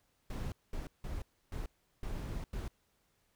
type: noise bursts at uneven times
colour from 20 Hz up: brown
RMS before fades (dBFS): -39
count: 6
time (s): 0.3-0.52 / 0.73-0.87 / 1.04-1.22 / 1.52-1.66 / 2.03-2.44 / 2.53-2.68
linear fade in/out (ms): 2
effects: pink hiss -75 dBFS RMS until 3.35 s